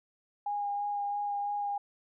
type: tone with vibrato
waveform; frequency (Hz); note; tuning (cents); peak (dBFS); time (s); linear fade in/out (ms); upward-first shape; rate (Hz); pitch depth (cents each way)
sine; 816; G#5; -31; -30; 0.46-1.78; 5; sine; 3; 13
effects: none